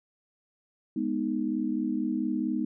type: chord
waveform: sine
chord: G# minor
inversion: none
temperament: equal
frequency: 207.7 / 246.9 / 311.1 Hz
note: G#3 / B3 / D#4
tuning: 0 / 0 / 0 cents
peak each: -32 / -30 / -30 dBFS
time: 0.96-2.65 s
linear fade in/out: 5 ms
effects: none